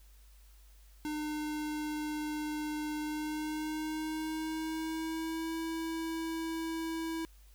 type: tone with pitch glide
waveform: square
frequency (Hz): 302.7 to 326.3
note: D#4 to E4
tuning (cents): -48 to -18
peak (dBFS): -35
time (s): 1.05-7.25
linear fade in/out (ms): 0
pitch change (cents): +130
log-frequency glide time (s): 2.99-5.56
effects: added 50 Hz sine -55 dBFS peak until 7.54 s + white hiss -66 dBFS RMS until 7.54 s